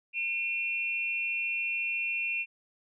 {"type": "tone pair together", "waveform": "sine", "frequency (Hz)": [2414, 2700], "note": ["D7", "E7"], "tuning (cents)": [47, 41], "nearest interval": "major second", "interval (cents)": 194, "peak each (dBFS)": [-32, -31], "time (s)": [0.13, 2.46], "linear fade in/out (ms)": 50, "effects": []}